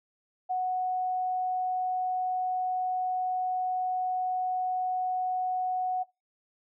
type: tone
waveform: sine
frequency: 738 Hz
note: F#5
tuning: 5 cents flat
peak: -26 dBFS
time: 0.49-6.04 s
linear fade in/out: 20 ms
effects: noise-tail reverb RT60 0.2 s tail -20 dB re dry